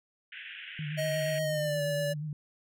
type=band-pass noise; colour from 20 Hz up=white; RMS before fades=-44 dBFS; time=0.32-1.39 s; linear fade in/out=5 ms; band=1500 to 3200 Hz; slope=96 dB/octave
type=tone with vibrato; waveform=sine; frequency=151.3 Hz; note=D#3; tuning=48 cents flat; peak=-33 dBFS; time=0.79-2.33 s; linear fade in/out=2 ms; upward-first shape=sine; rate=8.4 Hz; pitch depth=53 cents each way
type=tone with pitch glide; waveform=square; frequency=629 to 576.8 Hz; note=D#5 to D5; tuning=+19 to -31 cents; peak=-30 dBFS; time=0.97-2.14 s; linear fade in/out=20 ms; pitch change=-150 cents; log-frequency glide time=1.41-1.82 s
effects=none